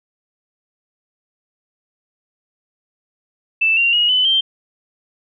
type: tone with pitch steps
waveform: sine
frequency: 2647 / 2764 / 2887 / 3014 / 3148 Hz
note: E7 / F7 / F#7 / F#7 / G7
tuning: +7 / -19 / -43 / +31 / +7 cents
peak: -12 dBFS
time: 3.61-4.41 s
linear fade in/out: 10 ms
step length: 160 ms
effects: none